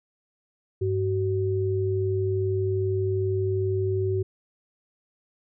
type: tone pair together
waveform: sine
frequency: 100 / 377.5 Hz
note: G2 / F#4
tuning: +35 / +35 cents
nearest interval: octave + major seventh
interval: 2300 cents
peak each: -25 dBFS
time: 0.81-4.23 s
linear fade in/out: 10 ms
effects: none